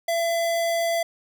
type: tone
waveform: square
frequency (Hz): 673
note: E5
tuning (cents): +36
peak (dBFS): -22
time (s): 0.08-1.03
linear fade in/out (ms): 5
effects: none